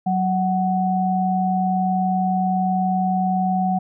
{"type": "tone pair together", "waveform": "sine", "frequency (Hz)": [186.25, 745], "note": ["F#3", "F#5"], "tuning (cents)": [12, 12], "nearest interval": "2 octaves", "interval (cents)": 2400, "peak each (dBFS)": -20, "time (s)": [0.06, 3.79], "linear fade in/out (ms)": 10, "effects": []}